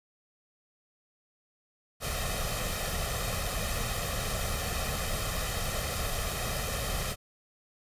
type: noise with comb filter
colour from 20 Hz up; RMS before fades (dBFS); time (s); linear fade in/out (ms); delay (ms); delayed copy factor
pink; -32; 2-7.16; 50; 1.6; +0.7
effects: resampled to 32000 Hz